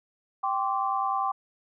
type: chord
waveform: sine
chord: G suspended fourth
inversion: none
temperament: equal with one note detuned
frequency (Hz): 784 / 1046.5 / 1156.5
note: G5 / C6 / D6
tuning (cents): 0 / 0 / -27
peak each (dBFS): -28 / -30 / -29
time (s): 0.43-1.32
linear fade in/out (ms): 10
effects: none